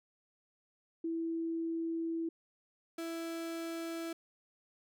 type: tone pair in turn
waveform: sine / 35% pulse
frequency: 329.6 / 331.2 Hz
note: E4 / E4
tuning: 0 / +8 cents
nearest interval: unison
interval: 8 cents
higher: second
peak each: -33 / -36 dBFS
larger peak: first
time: 1.04-2.29 / 2.98-4.13 s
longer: first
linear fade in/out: 5 ms
effects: none